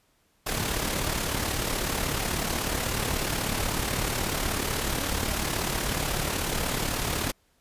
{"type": "noise with amplitude modulation", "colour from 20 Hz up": "pink", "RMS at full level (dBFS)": -26, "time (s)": [0.46, 7.32], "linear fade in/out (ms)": 10, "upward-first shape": "sine", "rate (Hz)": 36.3, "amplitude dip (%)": 50, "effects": ["pink hiss -67 dBFS RMS until 7.6 s", "resampled to 32000 Hz"]}